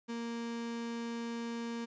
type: tone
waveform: 35% pulse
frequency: 233.1 Hz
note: A#3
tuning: in tune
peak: -35 dBFS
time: 0.08-1.86 s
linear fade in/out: 20 ms
effects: resampled to 16000 Hz + 12-bit